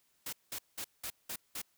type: noise bursts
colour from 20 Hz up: white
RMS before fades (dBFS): -40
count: 6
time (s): 0.26-1.618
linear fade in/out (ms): 5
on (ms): 68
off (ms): 190
effects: white hiss -73 dBFS RMS until 1.77 s